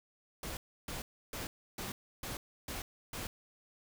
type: noise bursts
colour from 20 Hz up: pink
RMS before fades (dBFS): -41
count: 7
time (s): 0.43-3.27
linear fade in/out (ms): 2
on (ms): 140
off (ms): 310
effects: none